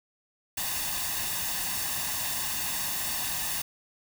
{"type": "noise with comb filter", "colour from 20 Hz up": "white", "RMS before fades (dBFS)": -31, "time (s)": [0.57, 3.62], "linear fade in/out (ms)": 5, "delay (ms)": 1.1, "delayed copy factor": 0.65, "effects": []}